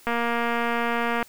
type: click train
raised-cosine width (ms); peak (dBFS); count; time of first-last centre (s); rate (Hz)
0.5; -11; 273; 0.07-1.227; 235
effects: white hiss -52 dBFS RMS until 1.28 s